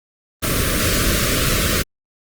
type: band-stop noise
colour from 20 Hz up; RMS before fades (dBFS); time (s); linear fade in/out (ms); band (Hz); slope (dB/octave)
pink; -18; 0.42-1.83; 20; 640 to 1100; 96
effects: Opus 24 kbps